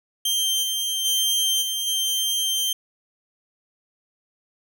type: tone with level steps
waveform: sawtooth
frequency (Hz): 3149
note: G7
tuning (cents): +7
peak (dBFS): -17 / -20 / -16 / -21 / -18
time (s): 0.25-2.73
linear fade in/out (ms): 5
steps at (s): 0.62 / 1.04 / 1.61 / 1.86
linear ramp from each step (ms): 20
effects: none